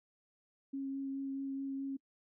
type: tone with vibrato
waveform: sine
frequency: 272.3 Hz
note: C#4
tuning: 31 cents flat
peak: -36 dBFS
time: 0.73-1.97 s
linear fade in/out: 10 ms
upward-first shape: sine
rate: 4.7 Hz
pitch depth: 10 cents each way
effects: noise-tail reverb RT60 0.1 s tail -23 dB re dry